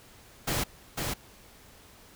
pink noise with echo, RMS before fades -29 dBFS, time 0.47-0.64 s, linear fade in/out 10 ms, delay 500 ms, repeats 1, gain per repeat -3 dB, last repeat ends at 1.14 s, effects pink hiss -54 dBFS RMS until 2.15 s

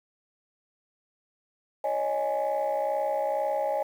sine chord, C# suspended second, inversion none, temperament equal with one note detuned, 554.4 / 616.5 / 830.6 Hz, C#5 / D#5 / G#5, 0 / -16 / 0 cents, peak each -28 dBFS, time 1.84-3.83 s, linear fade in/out 5 ms, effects tanh soft clip ceiling -20 dBFS + 9-bit

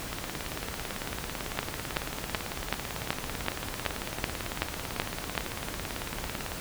two click trains, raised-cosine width 0.3 ms, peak -17 / -9 dBFS, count 116 / 11, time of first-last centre 0.13-6.519 / 1.59-5.378 s, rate 18 / 2.64 Hz, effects pink hiss -38 dBFS RMS until 6.6 s

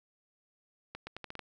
accelerating click train, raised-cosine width 0.3 ms, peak -25 dBFS, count 7, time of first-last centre 0.95-1.393 s, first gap 120 ms, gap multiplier 0.8, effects none

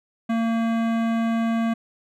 sine tone with hard clipping, 228.2 Hz, A#3, 37 cents flat, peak -22 dBFS, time 0.29-1.74 s, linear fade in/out 10 ms, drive 17 dB, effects none

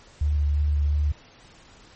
sine tone with vibrato, 73.42 Hz, D2, in tune, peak -19 dBFS, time 0.21-1.12 s, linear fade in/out 5 ms, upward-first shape sine, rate 2.8 Hz, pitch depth 15 cents each way, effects pink hiss -51 dBFS RMS until 1.95 s + MP3 32 kbps

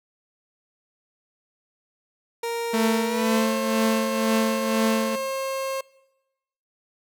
30% pulse tone with pitch glide, 466.2 to 535.5 Hz, A#4 to C5, 0 to +40 cents, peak -23 dBFS, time 2.43-5.81 s, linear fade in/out 5 ms, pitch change +240 cents, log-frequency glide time 3.05-3.48 s
sawtooth tone with tremolo, 222.7 Hz, A3, 21 cents sharp, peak -15 dBFS, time 2.73-5.16 s, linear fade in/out 10 ms, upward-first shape triangle, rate 2 Hz, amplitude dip 65%
effects noise-tail reverb RT60 1.0 s tail -23 dB re dry

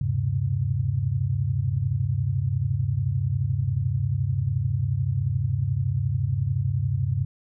sine tone cluster, 78.8 / 100.3 / 122.9 / 134.3 Hz, D#2 / G2 / B2 / C3, +23 / +40 / -8 / +46 cents, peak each -33 / -25 / -32 / -25 dBFS, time 0.01-7.25 s, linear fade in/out 5 ms, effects none

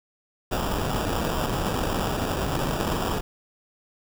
pink noise with sample-and-hold, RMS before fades -26 dBFS, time 0.51-3.21 s, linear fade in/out 10 ms, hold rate 2100 Hz, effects none

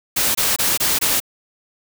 white noise bursts, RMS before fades -18 dBFS, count 5, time 0.16-1.202 s, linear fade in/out 10 ms, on 190 ms, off 23 ms, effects none

